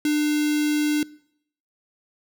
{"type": "tone with notch filter", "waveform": "square", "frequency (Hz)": 300, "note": "D4", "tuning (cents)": 37, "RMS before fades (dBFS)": -21, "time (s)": [0.05, 1.03], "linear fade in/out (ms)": 2, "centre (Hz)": 950, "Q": 1.3, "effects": ["noise-tail reverb RT60 0.7 s tail -23 dB re dry"]}